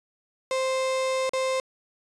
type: tone with dropouts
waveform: 35% pulse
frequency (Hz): 523.3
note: C5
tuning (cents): 0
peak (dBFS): -22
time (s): 0.51-1.6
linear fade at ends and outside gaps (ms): 1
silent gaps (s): 1.294-1.334
effects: resampled to 22050 Hz